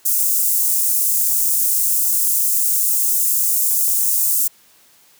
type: high-pass noise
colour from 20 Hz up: white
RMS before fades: -17 dBFS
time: 0.05-4.48 s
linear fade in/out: 10 ms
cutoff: 7300 Hz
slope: 24 dB/octave
effects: white hiss -52 dBFS RMS until 5.19 s + high-pass 80 Hz 12 dB/octave